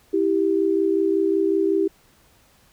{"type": "tone pair together", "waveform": "sine", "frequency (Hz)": [326.6, 392], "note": ["E4", "G4"], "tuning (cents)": [-16, 0], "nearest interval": "minor third", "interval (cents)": 316, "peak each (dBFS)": [-21, -19], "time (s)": [0.13, 1.88], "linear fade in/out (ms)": 10, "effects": ["pink hiss -57 dBFS RMS until 2.72 s"]}